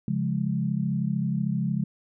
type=chord; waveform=sine; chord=Db major; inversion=none; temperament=equal; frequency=138.59 / 174.61 / 207.7 Hz; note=Db3 / F3 / Ab3; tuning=0 / 0 / 0 cents; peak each=-28 dBFS; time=0.08-1.84 s; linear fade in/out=2 ms; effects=none